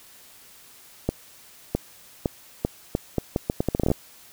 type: accelerating click train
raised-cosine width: 2 ms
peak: -8 dBFS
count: 17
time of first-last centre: 1.09-3.916 s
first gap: 660 ms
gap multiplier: 0.77
effects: white hiss -50 dBFS RMS until 4.32 s